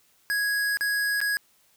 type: tone with dropouts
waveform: square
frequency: 1661.2 Hz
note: G#6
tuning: in tune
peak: -24 dBFS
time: 0.3-1.37 s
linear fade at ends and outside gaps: 0 ms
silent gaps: 0.771-0.809 / 1.204-1.214 s
effects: white hiss -63 dBFS RMS until 1.76 s